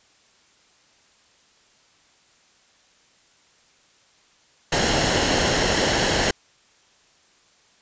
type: noise with comb filter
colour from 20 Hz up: pink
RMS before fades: -20 dBFS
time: 4.72-6.31 s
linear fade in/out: 5 ms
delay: 0.83 ms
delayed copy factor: -0.5
effects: white hiss -58 dBFS RMS until 7.81 s + resampled to 16000 Hz